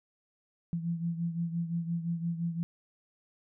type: beating tone pair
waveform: sine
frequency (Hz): 167.8 / 173.6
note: E3 / F3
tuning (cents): +31 / -10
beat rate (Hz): 5.8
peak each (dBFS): -31 / -37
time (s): 0.73-2.63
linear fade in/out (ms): 0
effects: none